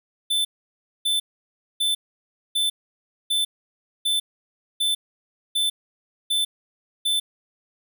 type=tone bursts; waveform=square; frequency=3529 Hz; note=A7; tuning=4 cents sharp; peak=-20 dBFS; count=10; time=0.3-7.2 s; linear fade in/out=10 ms; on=150 ms; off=600 ms; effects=none